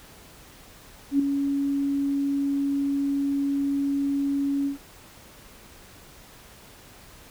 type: tone with ADSR envelope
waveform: sine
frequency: 279.7 Hz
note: C#4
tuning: 16 cents sharp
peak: -15 dBFS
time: 1.11-4.78 s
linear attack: 85 ms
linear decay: 5 ms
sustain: -7 dB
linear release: 120 ms
effects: pink hiss -49 dBFS RMS until 7.3 s